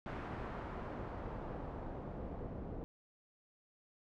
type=noise with low-pass filter sweep; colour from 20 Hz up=pink; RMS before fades=-44 dBFS; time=0.06-2.84 s; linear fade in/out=0 ms; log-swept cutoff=1500 to 540 Hz; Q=0.99; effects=none